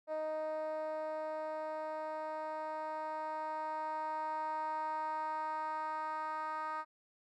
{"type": "tone with band-pass filter sweep", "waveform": "10% pulse", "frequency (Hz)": 311.1, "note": "D#4", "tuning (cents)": 0, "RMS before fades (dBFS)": -39, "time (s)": [0.07, 6.85], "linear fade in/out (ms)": 50, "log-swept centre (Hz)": [640, 1100], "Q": 4.2, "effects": []}